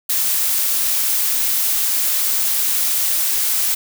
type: noise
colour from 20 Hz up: blue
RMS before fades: -18 dBFS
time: 0.09-3.75 s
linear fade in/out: 10 ms
effects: none